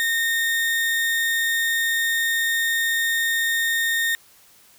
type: tone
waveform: 35% pulse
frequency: 1838 Hz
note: A#6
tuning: 25 cents flat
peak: -18 dBFS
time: 0-4.15 s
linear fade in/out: 0 ms
effects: white hiss -53 dBFS RMS until 4.78 s